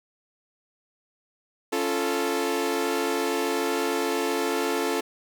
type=chord; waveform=sawtooth; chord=Db augmented; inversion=none; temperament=equal with one note detuned; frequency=277.2 / 346.8 / 440 Hz; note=Db4 / F4 / A4; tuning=0 / -12 / 0 cents; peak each=-26 / -25 / -23 dBFS; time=1.72-5.01 s; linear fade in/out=10 ms; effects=none